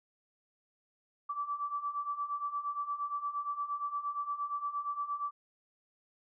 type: beating tone pair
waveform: sine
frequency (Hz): 1154 / 1162.6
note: D6 / D6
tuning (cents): -31 / -18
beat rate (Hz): 8.6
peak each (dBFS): -39 / -35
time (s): 1.29-5.31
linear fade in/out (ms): 10
effects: none